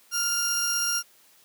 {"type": "tone pair together", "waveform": "sawtooth", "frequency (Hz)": [1400, 5616], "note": ["F6", "F8"], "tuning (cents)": [4, 9], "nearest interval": "2 octaves", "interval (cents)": 2405, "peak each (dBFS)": [-25, -23], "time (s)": [0.11, 1.03], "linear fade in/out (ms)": 50, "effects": ["white hiss -58 dBFS RMS until 1.44 s", "high-pass 150 Hz 12 dB/octave"]}